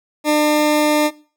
20% pulse tone, 300.6 Hz, D4, 40 cents sharp, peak -8 dBFS, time 0.24-1.11 s, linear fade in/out 50 ms, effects noise-tail reverb RT60 0.4 s tail -20 dB re dry

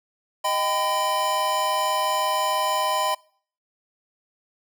square chord, Eb augmented, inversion none, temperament equal with one note detuned, 622.3 / 784 / 1008.5 Hz, Eb5 / G5 / B5, 0 / 0 / +36 cents, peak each -28 / -29 / -24 dBFS, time 0.44-3.15 s, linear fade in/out 10 ms, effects noise-tail reverb RT60 0.5 s tail -24 dB re dry

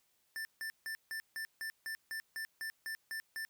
square tone bursts, 1776 Hz, A6, 16 cents sharp, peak -39 dBFS, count 13, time 0.36-3.45 s, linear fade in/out 0 ms, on 90 ms, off 160 ms, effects white hiss -75 dBFS RMS until 3.49 s

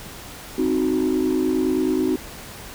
sine chord, C diminished, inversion none, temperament equal, 261.6 / 311.1 / 370 Hz, C4 / Eb4 / Gb4, 0 / 0 / 0 cents, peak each -21 dBFS, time 0.58-2.16 s, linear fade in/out 5 ms, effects tanh soft clip ceiling -13 dBFS + pink hiss -38 dBFS RMS until 2.74 s

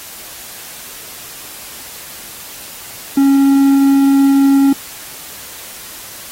triangle tone, 275.2 Hz, C#4, 12 cents flat, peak -5 dBFS, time 3.17-4.73 s, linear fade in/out 5 ms, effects white hiss -32 dBFS RMS until 6.31 s + AAC 48 kbps

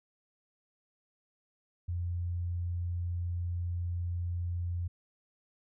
sine tone, 87.31 Hz, F2, in tune, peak -31 dBFS, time 1.88-4.88 s, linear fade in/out 10 ms, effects none

